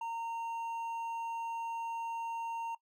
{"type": "tone with hard clipping", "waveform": "triangle", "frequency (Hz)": 920, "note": "A#5", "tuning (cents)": -23, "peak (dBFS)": -37, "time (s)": [0.01, 2.75], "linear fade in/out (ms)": 5, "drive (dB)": 8, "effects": ["noise-tail reverb RT60 0.1 s tail -19 dB re dry"]}